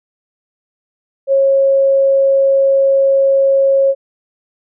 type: tone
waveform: sine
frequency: 545 Hz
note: C#5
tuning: 29 cents flat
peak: -8 dBFS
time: 1.27-3.95 s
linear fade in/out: 50 ms
effects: none